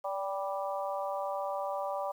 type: harmonic tone with a mistuned harmonic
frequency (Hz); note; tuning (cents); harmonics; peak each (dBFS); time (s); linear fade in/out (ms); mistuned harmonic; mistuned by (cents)
196.2; G3; +2; 3 / 4 / 5 / 6; -35 / -37 / -39 / -41; 0.04-2.12; 10; 3; -25
effects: 10-bit